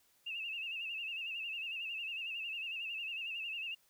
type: tone with vibrato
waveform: sine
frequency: 2696 Hz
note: E7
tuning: 38 cents sharp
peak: -38 dBFS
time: 0.26-3.75 s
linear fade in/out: 10 ms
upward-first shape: sine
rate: 11 Hz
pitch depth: 90 cents each way
effects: white hiss -71 dBFS RMS until 3.89 s